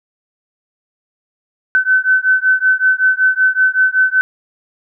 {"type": "beating tone pair", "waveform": "sine", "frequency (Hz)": [1518, 1523.3], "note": ["F#6", "F#6"], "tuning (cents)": [44, 50], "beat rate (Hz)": 5.3, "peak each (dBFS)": -13, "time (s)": [1.75, 4.21], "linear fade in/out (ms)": 0, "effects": []}